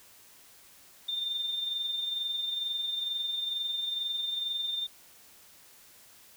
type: tone with amplitude modulation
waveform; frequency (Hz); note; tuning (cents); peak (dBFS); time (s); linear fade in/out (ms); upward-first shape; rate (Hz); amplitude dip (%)
sine; 3606; A7; +42; -28; 1.08-4.87; 10; sine; 22.2; 45
effects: white hiss -56 dBFS RMS until 6.36 s